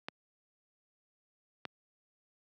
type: clicks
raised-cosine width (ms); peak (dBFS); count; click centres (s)
0.3; -21; 2; 0.085 / 1.653
effects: high-pass 150 Hz 12 dB/octave